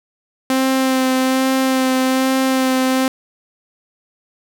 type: tone with vibrato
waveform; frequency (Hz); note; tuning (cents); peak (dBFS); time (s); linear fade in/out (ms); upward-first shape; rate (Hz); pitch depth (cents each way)
sawtooth; 261.6; C4; 0; -10; 0.5-3.08; 2; sine; 1.2; 15
effects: none